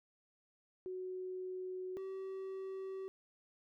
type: tone pair in turn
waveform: sine / triangle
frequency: 370 / 382.8 Hz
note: F#4 / G4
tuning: 0 / -41 cents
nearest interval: minor second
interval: 59 cents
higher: second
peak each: -40 / -39 dBFS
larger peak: second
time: 0.86-1.97 / 1.97-3.08 s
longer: neither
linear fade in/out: 0 ms
effects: none